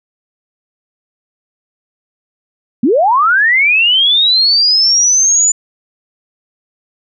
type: linear sweep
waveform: sine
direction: up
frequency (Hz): 207.7 to 7040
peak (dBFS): -7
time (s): 2.83-5.52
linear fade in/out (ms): 5
effects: none